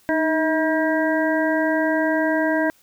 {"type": "harmonic tone with a mistuned harmonic", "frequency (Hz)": 320, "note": "D#4", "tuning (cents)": 49, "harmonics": [1, 2, 3, 5, 6], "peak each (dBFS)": [-21, -22, -28, -25, -30], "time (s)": [0.09, 2.7], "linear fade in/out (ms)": 0, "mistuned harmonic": 1, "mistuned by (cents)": -53, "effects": ["white hiss -57 dBFS RMS until 2.82 s"]}